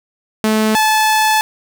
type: tone pair in turn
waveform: sawtooth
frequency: 217.2 / 867 Hz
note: A3 / A5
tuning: -22 / -26 cents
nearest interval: 2 octaves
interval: 2396 cents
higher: second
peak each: -8 / -7 dBFS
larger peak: second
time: 0.44-0.75 / 0.75-1.41 s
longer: second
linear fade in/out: 0 ms
effects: 7-bit